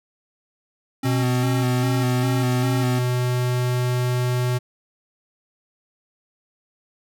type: tone with vibrato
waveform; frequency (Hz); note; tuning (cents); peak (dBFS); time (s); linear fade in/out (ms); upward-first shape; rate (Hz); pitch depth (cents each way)
square; 260.7; C4; -6; -25; 1.03-2.99; 5; square; 2.5; 49
type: tone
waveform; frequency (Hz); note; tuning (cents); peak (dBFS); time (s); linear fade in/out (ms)
square; 124.3; B2; +12; -20; 1.04-4.59; 20
effects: none